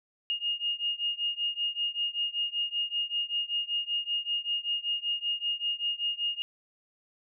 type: beating tone pair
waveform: sine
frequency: 2844 / 2849.2 Hz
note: F7 / F7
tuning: +31 / +34 cents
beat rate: 5.2 Hz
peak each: -31 / -32 dBFS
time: 0.3-6.42 s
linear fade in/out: 0 ms
effects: none